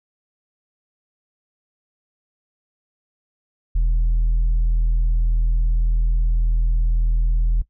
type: tone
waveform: sine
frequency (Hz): 40.88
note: E1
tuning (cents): -14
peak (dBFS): -12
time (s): 3.75-7.62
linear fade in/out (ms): 10
effects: noise-tail reverb RT60 0.1 s tail -20 dB re dry + tanh soft clip ceiling -14 dBFS